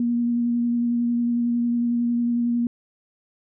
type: tone with vibrato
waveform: sine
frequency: 237.9 Hz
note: A#3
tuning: 35 cents sharp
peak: -19 dBFS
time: 0-2.67 s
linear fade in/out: 2 ms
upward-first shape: sine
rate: 11 Hz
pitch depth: 14 cents each way
effects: none